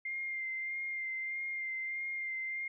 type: tone with vibrato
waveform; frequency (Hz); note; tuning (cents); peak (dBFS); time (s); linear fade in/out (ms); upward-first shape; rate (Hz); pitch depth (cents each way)
sine; 2104; C7; +9; -35; 0.05-2.68; 5; sine; 1.6; 21
effects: none